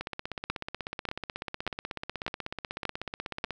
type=two click trains; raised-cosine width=0.3 ms; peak=-18 / -13 dBFS; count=58 / 6; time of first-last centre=0.01-3.507 / 0.5-3.441 s; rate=16.3 / 1.7 Hz; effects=none